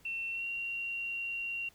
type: tone with pitch glide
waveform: sine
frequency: 2700 to 2755 Hz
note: E7 to F7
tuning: +41 to -24 cents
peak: -34 dBFS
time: 0.05-1.69 s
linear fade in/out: 5 ms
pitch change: +35 cents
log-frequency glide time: 0.3-0.46 s
effects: pink hiss -63 dBFS RMS until 1.74 s